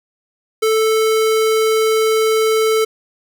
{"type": "tone", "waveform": "square", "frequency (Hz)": 440, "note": "A4", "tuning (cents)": 0, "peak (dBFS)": -13, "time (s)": [0.62, 2.85], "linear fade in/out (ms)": 10, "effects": []}